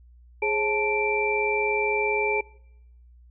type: tone cluster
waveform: sine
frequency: 417.9 / 535 / 877 / 2348 Hz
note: G#4 / C5 / A5 / D7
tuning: +11 / +38 / -6 / -1 cents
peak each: -25 / -34 / -29 / -26 dBFS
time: 0.42-2.41 s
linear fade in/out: 5 ms
effects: noise-tail reverb RT60 0.8 s tail -23 dB re dry + added 60 Hz sine -49 dBFS peak until 3.3 s